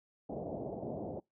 white low-pass noise, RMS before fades -40 dBFS, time 0.29-1.2 s, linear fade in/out 5 ms, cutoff 710 Hz, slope 48 dB/octave, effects noise-tail reverb RT60 0.2 s tail -26 dB re dry + high-pass 100 Hz 12 dB/octave

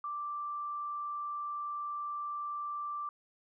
sine tone, 1174.7 Hz, D6, in tune, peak -35 dBFS, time 0.04-3.09 s, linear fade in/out 2 ms, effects none

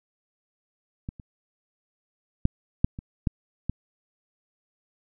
clicks, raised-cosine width 5 ms, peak -20 / -29 / -7 / -6 / -23 / -10 / -14 dBFS, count 7, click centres 1.089 / 1.198 / 2.454 / 2.845 / 2.989 / 3.272 / 3.696 s, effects none

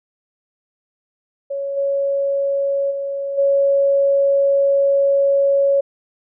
sine tone with level steps, 556 Hz, C#5, 5 cents sharp, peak -21 / -16 / -21 / -12 dBFS, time 1.5-5.81 s, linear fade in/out 10 ms, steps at 1.76 / 2.9 / 3.37 s, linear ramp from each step 20 ms, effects none

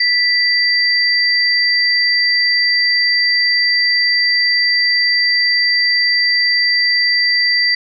sine tone pair together, 1972 / 4690 Hz, B6 / D8, -3 / -3 cents, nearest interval octave + minor third, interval 1500 cents, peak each -14 dBFS, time 0-7.75 s, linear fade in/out 5 ms, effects none

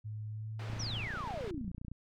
sine tone with pitch glide, 107.2 to 109.64 Hz, A2 to A2, -45 to -6 cents, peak -38 dBFS, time 0.04-1.07 s, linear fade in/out 20 ms, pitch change +39 cents, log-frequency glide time 0.3-0.52 s
pink band-pass noise, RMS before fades -49 dBFS, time 0.59-1.51 s, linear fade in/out 5 ms, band 290 to 3300 Hz, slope 12 dB/octave
click train, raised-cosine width 5 ms, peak -31 dBFS, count 37, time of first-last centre 0.7-1.916 s, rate 29.6 Hz
sine exponential sweep, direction down, 6130 to 164.81 Hz, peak -38 dBFS, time 0.79-1.71 s, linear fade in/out 10 ms
effects none

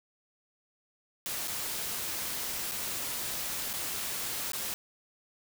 white noise with dropouts, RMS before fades -35 dBFS, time 1.26-4.74 s, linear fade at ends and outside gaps 0 ms, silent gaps 1.475-1.48 / 2.713-2.719 / 3.731-3.737 / 4.519-4.533 s, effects none

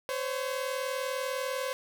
sawtooth tone pair together, 514.4 / 554.4 Hz, C5 / C#5, -30 / 0 cents, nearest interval minor second, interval 130 cents, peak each -29 / -31 dBFS, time 0.09-1.73 s, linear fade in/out 0 ms, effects none

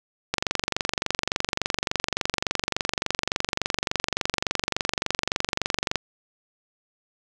click train, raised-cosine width 0.2 ms, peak -5 dBFS, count 133, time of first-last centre 0.34-5.957 s, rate 23.5 Hz, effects none

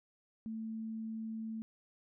sine tone, 222.1 Hz, A3, 16 cents sharp, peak -38 dBFS, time 0.46-1.62 s, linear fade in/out 0 ms, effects none

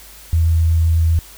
sine tone with vibrato, 82 Hz, E2, 9 cents flat, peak -11 dBFS, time 0.33-1.19 s, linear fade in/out 0 ms, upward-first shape sine, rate 7.9 Hz, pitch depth 10 cents each way, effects added 50 Hz sine -44 dBFS peak until 1.37 s + white hiss -41 dBFS RMS until 1.37 s

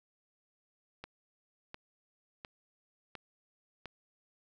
click train, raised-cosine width 0.3 ms, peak -27 dBFS, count 5, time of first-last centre 1.04-3.857 s, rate 1.42 Hz, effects none

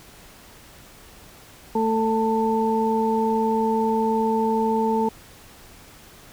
harmonic tone, 222.3 Hz, A3, 18 cents sharp, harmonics 1 / 2 / 4, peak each -23 / -23 / -23 dBFS, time 1.75-5.09 s, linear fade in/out 5 ms, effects pink hiss -47 dBFS RMS until 6.32 s

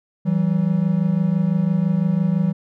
triangle tone pair together, 164.05 / 190 Hz, E3 / F#3, -8 / +46 cents, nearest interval minor third, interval 254 cents, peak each -17 dBFS, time 0.25-2.53 s, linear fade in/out 20 ms, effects none

